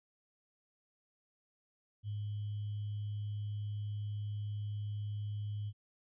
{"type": "tone with sample-and-hold", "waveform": "sine", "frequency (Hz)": 104.1, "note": "G#2", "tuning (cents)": 5, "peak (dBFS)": -36, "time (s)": [2.03, 5.73], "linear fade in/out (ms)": 50, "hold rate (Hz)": 3150, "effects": ["resampled to 8000 Hz"]}